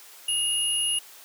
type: tone pair together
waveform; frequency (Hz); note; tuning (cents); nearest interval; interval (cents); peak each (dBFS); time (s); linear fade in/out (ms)
sine; 2858 / 10761; F7 / E9; +39 / +35; octave + major seventh; 2296; -25 / -26; 0.28-0.99; 5
effects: white hiss -48 dBFS RMS until 1.24 s + high-pass 400 Hz 12 dB/octave